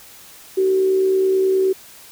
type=tone with amplitude modulation; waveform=sine; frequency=380 Hz; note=F#4; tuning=46 cents sharp; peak=-12 dBFS; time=0.57-1.73 s; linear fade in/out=10 ms; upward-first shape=sine; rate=69.4 Hz; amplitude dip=35%; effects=white hiss -43 dBFS RMS until 2.11 s